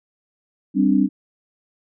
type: chord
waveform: sine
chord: G suspended fourth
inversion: none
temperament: equal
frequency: 196 / 261.6 / 293.7 Hz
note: G3 / C4 / D4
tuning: 0 / 0 / 0 cents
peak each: -18 dBFS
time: 0.74-1.09 s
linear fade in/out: 50 ms
effects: none